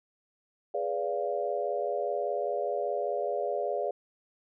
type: chord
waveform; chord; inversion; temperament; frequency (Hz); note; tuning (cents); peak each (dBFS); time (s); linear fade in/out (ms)
sine; G# diminished seventh; none; equal with one note detuned; 415.3 / 493.9 / 578.9 / 698.5; G#4 / B4 / D5 / F5; 0 / 0 / -25 / 0; -34 / -35 / -32 / -34; 0.74-3.91; 5
effects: none